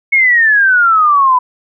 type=exponential sweep; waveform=sine; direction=down; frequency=2204 to 987.8 Hz; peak=-6 dBFS; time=0.12-1.39 s; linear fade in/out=10 ms; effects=none